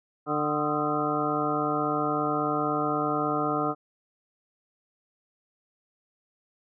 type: harmonic tone with a mistuned harmonic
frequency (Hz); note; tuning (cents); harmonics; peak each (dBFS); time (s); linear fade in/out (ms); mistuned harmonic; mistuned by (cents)
149.2; D3; +28; 1 / 2 / 3 / 4 / 5 / 7 / 8 / 9; -36 / -30 / -32 / -34 / -31 / -36 / -30 / -36; 0.26-3.75; 50; 8; +75
effects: none